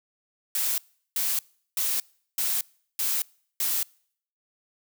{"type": "noise bursts", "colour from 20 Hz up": "blue", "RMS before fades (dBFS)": -26, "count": 6, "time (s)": [0.55, 3.83], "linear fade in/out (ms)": 2, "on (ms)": 230, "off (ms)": 380, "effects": ["noise-tail reverb RT60 0.6 s tail -26 dB re dry"]}